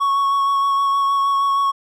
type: tone with vibrato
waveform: triangle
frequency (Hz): 1108.7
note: C#6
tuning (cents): 0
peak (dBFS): -13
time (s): 0-1.72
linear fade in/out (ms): 20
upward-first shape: sine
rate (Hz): 6.4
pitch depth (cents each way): 13
effects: none